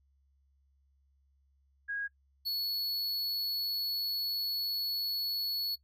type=tone pair in turn; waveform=sine / square; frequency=1643 / 4397 Hz; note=G#6 / C#8; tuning=-19 / -15 cents; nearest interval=octave + perfect fourth; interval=1704 cents; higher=second; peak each=-33 / -32 dBFS; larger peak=second; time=1.88-2.08 / 2.45-5.76 s; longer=second; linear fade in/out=20 ms; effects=noise-tail reverb RT60 0.1 s tail -18 dB re dry + added 68 Hz sine -67 dBFS peak until 5.83 s